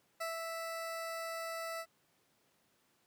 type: tone with ADSR envelope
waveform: 20% pulse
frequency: 659 Hz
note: E5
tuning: 1 cent flat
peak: -31 dBFS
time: 0.2-1.86 s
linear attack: 13 ms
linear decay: 150 ms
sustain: -3 dB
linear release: 60 ms
effects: pink hiss -73 dBFS RMS until 3.06 s + high-pass 150 Hz 12 dB/octave